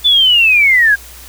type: linear sweep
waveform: sine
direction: down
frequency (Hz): 3520 to 1589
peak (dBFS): -6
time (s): 0.04-0.96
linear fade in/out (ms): 20
effects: added 60 Hz sine -37 dBFS peak until 1.28 s + white hiss -36 dBFS RMS until 1.28 s